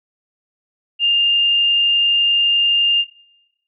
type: tone with frequency modulation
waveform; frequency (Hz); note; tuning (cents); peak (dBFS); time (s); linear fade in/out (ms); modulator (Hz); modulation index
sine; 2808; F7; +9; -12; 0.99-3.05; 50; 31.7; 0.53
effects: noise-tail reverb RT60 1.0 s tail -25 dB re dry